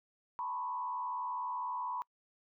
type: tone with frequency modulation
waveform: sine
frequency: 987.8 Hz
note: B5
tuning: in tune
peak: -35 dBFS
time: 0.39-2.02 s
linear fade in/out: 0 ms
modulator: 79.8 Hz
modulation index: 0.97
effects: noise-tail reverb RT60 0.1 s tail -26 dB re dry